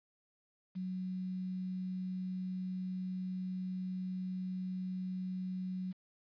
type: tone with quantisation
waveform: sine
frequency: 185 Hz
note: F#3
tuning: in tune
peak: -36 dBFS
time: 0.75-5.93 s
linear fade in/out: 20 ms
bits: 10
effects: resampled to 11025 Hz